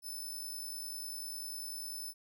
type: tone with amplitude modulation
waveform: 10% pulse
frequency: 5274 Hz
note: E8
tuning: in tune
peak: -33 dBFS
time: 0.02-2.14 s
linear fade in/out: 50 ms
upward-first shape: sine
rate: 50.1 Hz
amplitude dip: 35%
effects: none